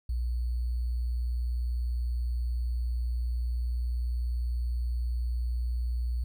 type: tone with sample-and-hold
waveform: sine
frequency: 60.2 Hz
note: B1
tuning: 44 cents flat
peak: -27 dBFS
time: 0.09-6.24 s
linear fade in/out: 5 ms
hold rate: 4410 Hz
effects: none